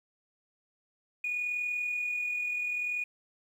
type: tone with amplitude modulation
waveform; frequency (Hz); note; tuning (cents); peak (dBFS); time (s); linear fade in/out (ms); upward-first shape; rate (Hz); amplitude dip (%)
sine; 2456; D#7; -23; -27; 1.24-3.04; 5; sine; 40.6; 40
effects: tanh soft clip ceiling -25 dBFS + 10-bit